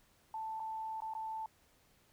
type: tone with dropouts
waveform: sine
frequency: 882 Hz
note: A5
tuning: 4 cents sharp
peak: -38 dBFS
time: 0.34-1.46 s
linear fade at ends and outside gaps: 2 ms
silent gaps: 0.597-0.601 / 1.004-1.02 / 1.137-1.15 s
effects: pink hiss -69 dBFS RMS until 2.12 s